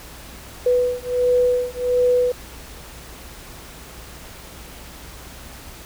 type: beating tone pair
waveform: sine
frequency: 493.9 / 495.3 Hz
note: B4 / B4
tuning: 0 / +5 cents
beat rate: 1.4 Hz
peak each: -19 dBFS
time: 0.66-2.32 s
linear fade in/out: 5 ms
effects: added 60 Hz sine -43 dBFS peak until 5.85 s + pink hiss -40 dBFS RMS until 5.85 s